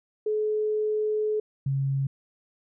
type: tone pair in turn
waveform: sine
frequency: 427.5 / 136.65 Hz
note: A4 / C#3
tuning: -50 / -24 cents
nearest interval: octave + minor sixth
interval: 1974 cents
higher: first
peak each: -23 dBFS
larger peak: neither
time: 0.26-1.4 / 1.66-2.07 s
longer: first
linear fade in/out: 5 ms
effects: none